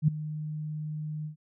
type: tone with ADSR envelope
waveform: sine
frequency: 153 Hz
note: D#3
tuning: 29 cents flat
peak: -16 dBFS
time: 0.02-1.36 s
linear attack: 59 ms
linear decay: 7 ms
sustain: -16 dB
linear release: 110 ms
effects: none